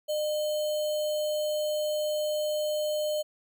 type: tone with sample-and-hold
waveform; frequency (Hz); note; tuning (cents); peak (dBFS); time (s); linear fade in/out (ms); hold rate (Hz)
sine; 606; D#5; -46; -26; 0.08-3.23; 20; 3675
effects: none